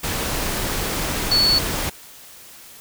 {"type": "tone in noise", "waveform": "sine", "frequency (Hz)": 4431, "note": "C#8", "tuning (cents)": -2, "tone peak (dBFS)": -14, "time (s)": [1.31, 1.59], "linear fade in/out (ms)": 10, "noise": "pink", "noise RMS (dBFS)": -24, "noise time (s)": [0.03, 1.9], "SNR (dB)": 7, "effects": ["white hiss -43 dBFS RMS until 2.8 s"]}